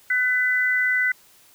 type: tone pair together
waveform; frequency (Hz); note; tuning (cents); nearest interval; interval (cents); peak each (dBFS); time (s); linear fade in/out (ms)
sine; 1500.8 / 2000; F#6 / B6; +24 / +21; perfect fourth; 497; -22 / -20; 0.1-1.12; 5
effects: white hiss -54 dBFS RMS until 1.54 s